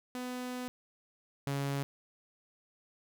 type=tone pair in turn; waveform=sawtooth; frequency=250 / 139.66 Hz; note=B3 / C#3; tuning=+21 / +13 cents; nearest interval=minor seventh; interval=1008 cents; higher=first; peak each=-33 / -28 dBFS; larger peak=second; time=0.15-0.68 / 1.47-1.83 s; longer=first; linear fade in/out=0 ms; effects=none